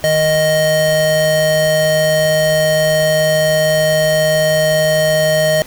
square tone pair together, 155.6 / 622.4 Hz, D#3 / D#5, 0 / 0 cents, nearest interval 2 octaves, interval 2400 cents, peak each -21 / -12 dBFS, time 0.04-5.62 s, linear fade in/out 0 ms, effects pink hiss -36 dBFS RMS until 5.66 s

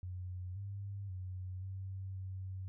sine tone with pitch steps, 91.1 / 99.5 / 92.4 / 95.5 / 94.4 Hz, F#2 / G2 / F#2 / G2 / F#2, -26 / +26 / -2 / -45 / +35 cents, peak -40 dBFS, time 0.03-2.68 s, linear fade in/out 0 ms, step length 530 ms, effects none

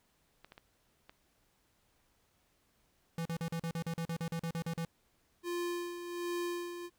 clicks, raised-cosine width 0.3 ms, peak -35 dBFS, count 4, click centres 0.446 / 0.521 / 0.579 / 1.095 s
square tone bursts, 166 Hz, E3, 12 cents sharp, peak -35 dBFS, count 15, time 3.18-4.85 s, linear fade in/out 2 ms, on 74 ms, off 40 ms
square tone with tremolo, 348.6 Hz, F4, 3 cents flat, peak -34 dBFS, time 5.43-6.9 s, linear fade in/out 50 ms, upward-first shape sine, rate 1.3 Hz, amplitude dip 60%
effects pink hiss -73 dBFS RMS until 6.98 s

